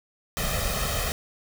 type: noise with comb filter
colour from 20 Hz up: pink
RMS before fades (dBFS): -27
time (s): 0.37-1.12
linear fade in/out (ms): 0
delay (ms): 1.6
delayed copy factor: +0.8
effects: none